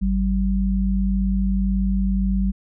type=tone pair together; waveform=sine; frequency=51.01 / 192.6 Hz; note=G#1 / G3; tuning=-30 / -30 cents; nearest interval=octave + major seventh; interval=2300 cents; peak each=-20 dBFS; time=0.01-2.52 s; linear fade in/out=20 ms; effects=none